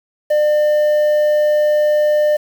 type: tone with quantisation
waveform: triangle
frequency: 600 Hz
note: D5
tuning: 37 cents sharp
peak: -9 dBFS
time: 0.3-2.37 s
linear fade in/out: 10 ms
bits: 6
effects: none